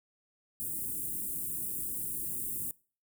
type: band-stop noise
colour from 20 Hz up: white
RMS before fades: -36 dBFS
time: 0.6-2.71 s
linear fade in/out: 0 ms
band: 370 to 8400 Hz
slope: 48 dB/octave
effects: noise-tail reverb RT60 0.4 s tail -23 dB re dry